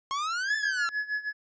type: exponential two-way sweep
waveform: 45% pulse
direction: up then down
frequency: 1072 to 1767 to 1345 Hz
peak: -28 dBFS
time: 0.11-0.89 s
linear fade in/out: 0 ms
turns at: 0.56 s
type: tone with tremolo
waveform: triangle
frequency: 1698 Hz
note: G#6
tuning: 38 cents sharp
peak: -24 dBFS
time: 0.47-1.33 s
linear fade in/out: 50 ms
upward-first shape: sine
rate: 6.3 Hz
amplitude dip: 85%
effects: resampled to 16000 Hz